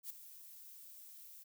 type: noise with ADSR envelope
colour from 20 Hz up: violet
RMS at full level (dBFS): -43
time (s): 0.03-1.44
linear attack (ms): 69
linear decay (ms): 9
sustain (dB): -12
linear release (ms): 19
effects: none